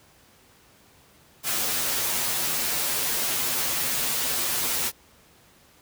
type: noise with comb filter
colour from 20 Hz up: white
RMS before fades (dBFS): -26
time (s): 1.43-4.92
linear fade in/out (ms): 50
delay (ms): 10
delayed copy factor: -0.95
effects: pink hiss -56 dBFS RMS until 5.81 s + high-pass 60 Hz 12 dB/octave